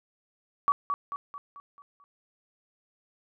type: tone with echo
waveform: sine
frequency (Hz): 1138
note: C#6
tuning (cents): +45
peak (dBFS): -19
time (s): 0.68-0.72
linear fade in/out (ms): 0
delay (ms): 220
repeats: 6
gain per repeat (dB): -6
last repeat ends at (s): 2.04
effects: none